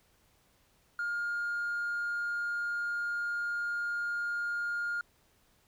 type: tone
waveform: triangle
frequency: 1415 Hz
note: F6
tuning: 22 cents sharp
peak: -28 dBFS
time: 0.99-5.01 s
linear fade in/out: 2 ms
effects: tanh soft clip ceiling -27 dBFS + pink hiss -68 dBFS RMS until 5.67 s